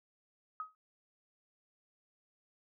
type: tone with exponential decay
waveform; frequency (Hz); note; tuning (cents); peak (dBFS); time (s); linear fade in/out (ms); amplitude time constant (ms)
sine; 1263; D#6; +26; -34; 0.6-0.75; 1; 31
effects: none